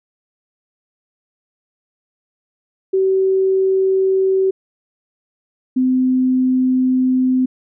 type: tone pair in turn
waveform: sine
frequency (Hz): 381.8 / 256.6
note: G4 / C4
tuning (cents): -46 / -34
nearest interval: perfect fifth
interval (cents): 688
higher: first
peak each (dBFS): -12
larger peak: neither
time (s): 2.93-4.51 / 5.76-7.46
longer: second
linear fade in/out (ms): 10
effects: none